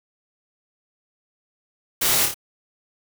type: noise with echo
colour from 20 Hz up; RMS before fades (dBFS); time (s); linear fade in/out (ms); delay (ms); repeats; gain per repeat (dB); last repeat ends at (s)
white; -21; 2.01-2.26; 10; 28; 3; -4; 2.344
effects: none